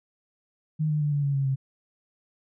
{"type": "tone with pitch steps", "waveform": "sine", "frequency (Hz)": [154.7, 151.08, 147.54, 144.09, 140.72, 137.42, 134.21], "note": ["D#3", "D3", "D3", "D3", "C#3", "C#3", "C3"], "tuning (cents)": [-10, 49, 8, -33, 26, -15, 44], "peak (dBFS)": -22, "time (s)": [0.79, 1.56], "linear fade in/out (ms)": 20, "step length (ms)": 110, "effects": []}